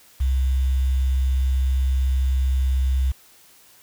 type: tone with quantisation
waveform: sine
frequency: 65.41 Hz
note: C2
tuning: in tune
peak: -17 dBFS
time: 0.2-3.12 s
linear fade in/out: 10 ms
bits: 7
effects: white hiss -52 dBFS RMS until 3.82 s